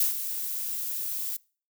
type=noise with ADSR envelope; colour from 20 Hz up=violet; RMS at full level=-22 dBFS; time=0-1.37 s; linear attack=4 ms; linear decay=130 ms; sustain=-10 dB; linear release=9 ms; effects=noise-tail reverb RT60 0.4 s tail -24 dB re dry

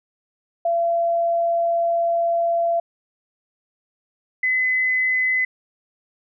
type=tone pair in turn; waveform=sine; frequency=679 / 2024 Hz; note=F5 / B6; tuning=-49 / +42 cents; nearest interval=octave + perfect fifth; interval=1891 cents; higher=second; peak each=-17 dBFS; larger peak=neither; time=0.65-2.8 / 4.43-5.45 s; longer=first; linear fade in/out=5 ms; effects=none

